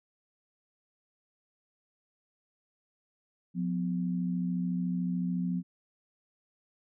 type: tone pair together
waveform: sine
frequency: 178.1 / 251.9 Hz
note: F3 / B3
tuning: +34 / +34 cents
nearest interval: tritone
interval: 600 cents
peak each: -29 / -35 dBFS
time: 3.54-5.63 s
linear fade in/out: 50 ms
effects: none